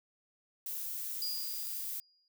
violet noise, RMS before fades -39 dBFS, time 0.66-2 s, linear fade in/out 2 ms
sine tone with exponential decay, 4864 Hz, D#8, 40 cents flat, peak -33 dBFS, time 1.22-2.28 s, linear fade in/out 1 ms, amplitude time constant 230 ms
effects none

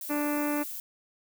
violet noise, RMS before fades -38 dBFS, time 0.01-0.8 s, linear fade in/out 2 ms
harmonic tone, 293.7 Hz, D4, in tune, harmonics 1 / 2 / 3 / 4 / 5 / 6 / 7 / 8 / 9, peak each -28 / -34 / -38 / -40 / -42 / -44 / -45 / -46 / -47 dBFS, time 0.09-0.64 s, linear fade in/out 20 ms
effects none

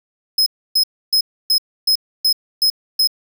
45% pulse tone bursts, 5120 Hz, D#8, 49 cents sharp, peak -12 dBFS, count 8, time 0.38-3.074 s, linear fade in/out 5 ms, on 83 ms, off 290 ms, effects none

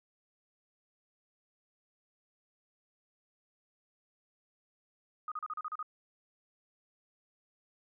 sine tone bursts, 1244.5 Hz, D#6, in tune, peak -35 dBFS, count 8, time 5.28-5.828 s, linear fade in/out 2 ms, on 37 ms, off 36 ms, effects none

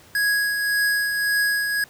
square tone with tremolo, 1661.2 Hz, G#6, in tune, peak -18 dBFS, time 0.15-1.84 s, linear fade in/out 2 ms, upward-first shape triangle, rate 1.8 Hz, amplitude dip 45%, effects pink hiss -50 dBFS RMS until 1.89 s + high-pass 60 Hz 12 dB/octave

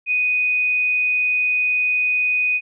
sine tone, 2489 Hz, D#7, in tune, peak -16 dBFS, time 0.06-2.61 s, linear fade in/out 50 ms, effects none

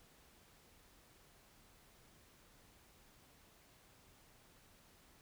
silence, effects pink hiss -66 dBFS RMS until 5.21 s

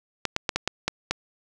clicks, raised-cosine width 0.2 ms, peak -6 dBFS, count 7, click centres 0.253 / 0.364 / 0.492 / 0.56 / 0.676 / 0.88 / 1.11 s, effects none

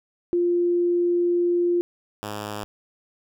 sine / 5% pulse tone pair in turn, 349.2 / 104.6 Hz, F4 / G#2, 0 / +13 cents, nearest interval octave + major sixth, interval 2087 cents, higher first, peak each -18 / -19 dBFS, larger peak first, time 0.33-1.81 / 2.23-2.64 s, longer first, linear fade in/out 0 ms, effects none

